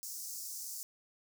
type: high-pass noise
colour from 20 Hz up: pink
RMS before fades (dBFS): -43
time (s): 0.03-0.83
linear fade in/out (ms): 0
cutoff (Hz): 5200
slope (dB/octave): 48
effects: none